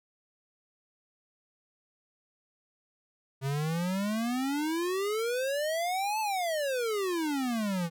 square exponential two-way sweep, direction up then down, 132.2 to 885 to 162.5 Hz, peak -29 dBFS, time 3.41-7.9 s, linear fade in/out 50 ms, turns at 6.2 s, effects none

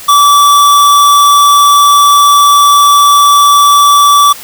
square tone, 1155 Hz, D6, 29 cents flat, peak -3 dBFS, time 0.08-4.33 s, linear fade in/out 10 ms, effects white hiss -28 dBFS RMS until 4.43 s

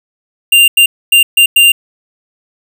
square tone bursts at uneven times, 2788 Hz, F7, 4 cents flat, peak -4 dBFS, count 5, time 0.52-0.68 / 0.77-0.86 / 1.12-1.23 / 1.37-1.46 / 1.56-1.72 s, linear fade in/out 5 ms, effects none

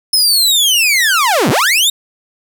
sawtooth linear two-way sweep, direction down then up, 5230 to 103.83 to 3794 Hz, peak -6 dBFS, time 0.13-1.9 s, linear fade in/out 5 ms, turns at 1.5 s, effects none

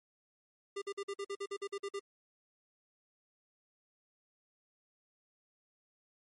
square tone bursts, 399 Hz, G4, 31 cents sharp, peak -37 dBFS, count 12, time 0.76-1.996 s, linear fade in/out 10 ms, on 59 ms, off 48 ms, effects low-pass 10000 Hz 12 dB/octave + MP3 48 kbps

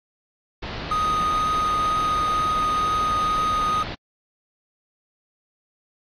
pink low-pass noise, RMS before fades -32 dBFS, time 0.62-3.95 s, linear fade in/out 10 ms, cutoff 4700 Hz, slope 48 dB/octave
triangle tone with vibrato, 1244.5 Hz, D#6, in tune, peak -18 dBFS, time 0.91-3.83 s, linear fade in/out 5 ms, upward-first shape triangle, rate 2.1 Hz, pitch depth 8 cents each way
effects AAC 48 kbps

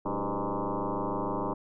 sine tone with frequency modulation, 313.3 Hz, D#4, 12 cents sharp, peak -28 dBFS, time 0.05-1.54 s, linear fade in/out 10 ms, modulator 100 Hz, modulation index 7.7, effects none

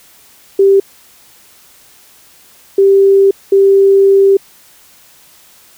sine tone bursts at uneven times, 392.3 Hz, G4, 1 cent sharp, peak -4 dBFS, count 3, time 0.59-0.8 / 2.78-3.31 / 3.52-4.37 s, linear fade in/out 5 ms, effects white hiss -44 dBFS RMS until 5.77 s

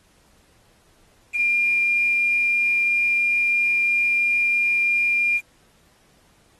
sine tone with quantisation, 2401 Hz, D7, 38 cents sharp, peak -17 dBFS, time 1.33-5.41 s, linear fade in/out 50 ms, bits 7, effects pink hiss -59 dBFS RMS until 6.59 s + AAC 32 kbps

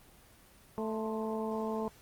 harmonic tone with a mistuned harmonic, 220 Hz, A3, in tune, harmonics 1 / 2 / 3 / 4 / 5, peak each -36 / -36 / -41 / -41 / -44 dBFS, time 0.78-1.88 s, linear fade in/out 0 ms, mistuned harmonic 5, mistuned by -71 cents, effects pink hiss -59 dBFS RMS until 2.01 s + Opus 24 kbps

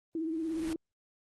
pink noise with exponential growth, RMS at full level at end -39 dBFS, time 0.13-0.73 s, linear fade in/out 1 ms, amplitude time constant 130 ms
sine tone with vibrato, 322.8 Hz, E4, 36 cents flat, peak -31 dBFS, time 0.15-0.76 s, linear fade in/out 2 ms, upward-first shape triangle, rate 17 Hz, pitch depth 67 cents each way
effects low-pass 11000 Hz 12 dB/octave + Opus 24 kbps

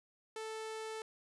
sawtooth tone, 440 Hz, A4, in tune, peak -37 dBFS, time 0.36-1.02 s, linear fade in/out 2 ms, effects resampled to 24000 Hz

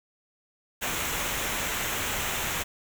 pink noise with comb filter, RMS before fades -30 dBFS, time 0.81-2.64 s, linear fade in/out 20 ms, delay 0.21 ms, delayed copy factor -0.55, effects none

